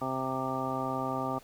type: harmonic tone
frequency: 131.4 Hz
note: C3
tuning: 8 cents sharp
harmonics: 1 / 2 / 3 / 4 / 5 / 6 / 7 / 9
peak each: -40 / -36 / -41 / -40 / -38 / -38 / -39 / -36 dBFS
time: 0.01-1.39 s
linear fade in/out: 10 ms
effects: pink hiss -56 dBFS RMS until 1.43 s